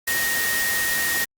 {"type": "tone in noise", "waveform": "sine", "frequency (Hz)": 1864.7, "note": "A#6", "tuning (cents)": 0, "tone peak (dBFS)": -23, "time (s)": [0.07, 1.25], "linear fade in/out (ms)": 10, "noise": "white", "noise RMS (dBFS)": -25, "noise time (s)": [0.07, 1.25], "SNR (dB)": -1, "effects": ["Opus 48 kbps"]}